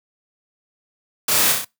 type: noise with echo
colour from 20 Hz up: white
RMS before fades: -19 dBFS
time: 1.28-1.52 s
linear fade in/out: 5 ms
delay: 32 ms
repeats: 4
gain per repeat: -3 dB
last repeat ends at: 1.648 s
effects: noise-tail reverb RT60 0.2 s tail -23 dB re dry + high-pass 100 Hz 12 dB/octave